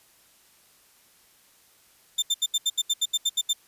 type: tone bursts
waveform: 30% pulse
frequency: 3580 Hz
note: A7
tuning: 29 cents sharp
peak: -18 dBFS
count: 12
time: 2.18-3.533 s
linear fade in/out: 10 ms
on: 44 ms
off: 75 ms
effects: white hiss -59 dBFS RMS until 3.67 s + resampled to 32000 Hz